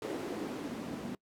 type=noise with band-pass filter sweep; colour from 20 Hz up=white; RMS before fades=-39 dBFS; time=0.02-1.15 s; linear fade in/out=2 ms; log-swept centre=350 to 220 Hz; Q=2.6; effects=noise-tail reverb RT60 0.1 s tail -23 dB re dry